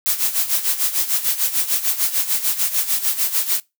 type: noise with tremolo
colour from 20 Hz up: blue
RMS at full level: -17 dBFS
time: 0.06-3.6 s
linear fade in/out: 0 ms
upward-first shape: sine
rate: 6.7 Hz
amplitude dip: 75%
effects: noise-tail reverb RT60 0.2 s tail -21 dB re dry